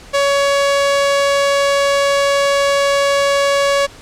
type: tone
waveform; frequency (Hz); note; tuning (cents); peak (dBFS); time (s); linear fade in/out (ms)
sawtooth; 561; C#5; +21; -8; 0.13-3.87; 20
effects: pink hiss -39 dBFS RMS until 4.01 s + low-pass 8000 Hz 12 dB/octave